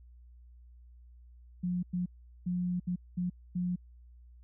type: tone bursts at uneven times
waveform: sine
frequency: 178.6 Hz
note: F3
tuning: 39 cents sharp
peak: -29 dBFS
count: 6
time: 1.63-1.83 / 1.93-2.06 / 2.46-2.8 / 2.87-2.96 / 3.17-3.3 / 3.55-3.76 s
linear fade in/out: 10 ms
effects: added 60 Hz sine -52 dBFS peak until 4.43 s